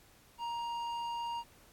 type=tone with tanh clipping; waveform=sine; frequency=939 Hz; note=A#5; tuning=12 cents sharp; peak=-37 dBFS; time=0.38-1.44 s; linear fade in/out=50 ms; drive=11 dB; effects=pink hiss -62 dBFS RMS until 1.72 s + AAC 64 kbps